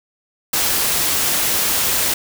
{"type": "noise", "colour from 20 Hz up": "white", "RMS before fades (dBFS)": -18, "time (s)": [0.53, 2.14], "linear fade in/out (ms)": 5, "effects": []}